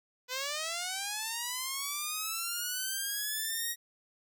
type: linear sweep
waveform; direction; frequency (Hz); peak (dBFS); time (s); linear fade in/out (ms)
5% pulse; up; 493.9 to 1896; -22; 0.28-3.76; 50
effects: none